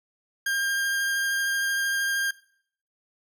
40% pulse tone with vibrato, 1604 Hz, G6, 39 cents sharp, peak -23 dBFS, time 0.46-2.31 s, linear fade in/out 5 ms, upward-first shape triangle, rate 13 Hz, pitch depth 13 cents each way, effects noise-tail reverb RT60 0.6 s tail -20 dB re dry

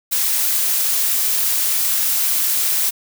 blue noise, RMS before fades -18 dBFS, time 0.11-2.91 s, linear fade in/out 20 ms, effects none

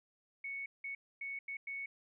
sine tone bursts at uneven times, 2217 Hz, C#7, in tune, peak -39 dBFS, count 5, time 0.44-0.66 / 0.84-0.95 / 1.21-1.39 / 1.48-1.57 / 1.67-1.86 s, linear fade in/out 5 ms, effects none

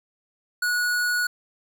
square tone, 1461 Hz, F#6, 22 cents flat, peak -22 dBFS, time 0.62-1.27 s, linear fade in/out 5 ms, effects none

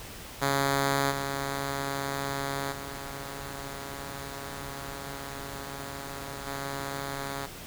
5% pulse tone with level steps, 138.59 Hz, C#3, in tune, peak -13 / -19 / -27 / -22 dBFS, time 0.41-7.47 s, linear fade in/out 20 ms, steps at 1.1 / 2.71 / 6.46 s, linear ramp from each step 20 ms, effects pink hiss -43 dBFS RMS until 7.66 s

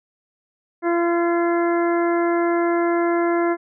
harmonic tone with a mistuned harmonic, 341.9 Hz, F4, 37 cents flat, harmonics 1 / 2 / 3 / 4 / 5 / 6, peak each -18 / -24 / -28 / -30 / -32 / -34 dBFS, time 0.82-3.57 s, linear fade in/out 50 ms, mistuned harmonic 6, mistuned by +22 cents, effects none

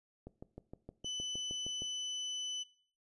click train, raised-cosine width 2 ms, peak -33 dBFS, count 11, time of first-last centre 0.27-1.82 s, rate 6.45 Hz
35% pulse tone, 3000 Hz, F#7, 23 cents sharp, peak -35 dBFS, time 1.04-2.64 s, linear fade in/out 20 ms
effects noise-tail reverb RT60 0.5 s tail -19 dB re dry + resampled to 24000 Hz

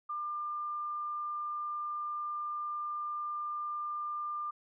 sine tone, 1197 Hz, D6, 33 cents sharp, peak -34 dBFS, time 0.09-4.51 s, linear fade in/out 10 ms, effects none

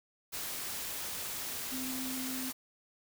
sine tone in noise, 259 Hz, C4, 17 cents flat, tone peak -38 dBFS, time 1.71-2.51 s, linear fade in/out 20 ms, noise white, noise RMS -39 dBFS, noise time 0.32-2.53 s, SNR -2 dB, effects none

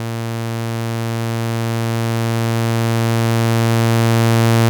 sawtooth tone with level ramp, 114.8 Hz, A#2, 26 cents flat, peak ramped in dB -17 to -6 dBFS, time 0-4.69 s, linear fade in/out 0 ms, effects none

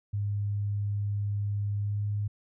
sine tone with pitch glide, 102.2 to 103.27 Hz, G#2 to G#2, -27 to -9 cents, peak -27 dBFS, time 0.13-2.28 s, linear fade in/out 10 ms, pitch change +18 cents, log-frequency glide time 1.76-2.05 s, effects none

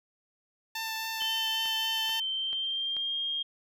10% pulse tone with vibrato, 890 Hz, A5, 20 cents sharp, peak -24 dBFS, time 0.75-2.2 s, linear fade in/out 5 ms, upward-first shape triangle, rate 3.7 Hz, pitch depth 12 cents each way
sine tone with pitch glide, 3080 to 3226 Hz, G7 to G7, -31 to +49 cents, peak -29 dBFS, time 1.2-3.43 s, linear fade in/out 10 ms, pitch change +80 cents, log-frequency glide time 2.05-3.16 s
click train, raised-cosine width 0.3 ms, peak -29 dBFS, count 5, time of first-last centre 1.22-2.967 s, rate 2.29 Hz
effects none

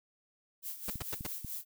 violet noise with tremolo, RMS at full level -39 dBFS, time 0.62-1.65 s, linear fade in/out 50 ms, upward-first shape sine, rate 4.6 Hz, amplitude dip 70%
pink noise bursts, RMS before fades -37 dBFS, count 4, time 0.88-1.268 s, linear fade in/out 5 ms, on 22 ms, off 100 ms
clicks, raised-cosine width 5 ms, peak -29 dBFS, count 3, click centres 0.957 / 1.209 / 1.447 s
effects none

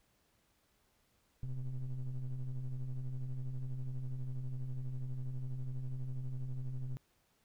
triangle ring-modulated tone, 61.7 Hz, B1, 1 cent flat, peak -31 dBFS, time 1.43-6.97 s, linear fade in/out 0 ms, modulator 67.8 Hz, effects pink hiss -74 dBFS RMS until 7.44 s

